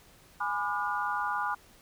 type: chord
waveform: sine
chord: G# diminished seventh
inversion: none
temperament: just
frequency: 830.6 / 996.7 / 1196.1 / 1435.3 Hz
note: G#5 / B5 / D6 / F6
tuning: 0 / +16 / +31 / +47 cents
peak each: -34 dBFS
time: 0.4-1.55 s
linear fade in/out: 10 ms
effects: pink hiss -58 dBFS RMS until 1.81 s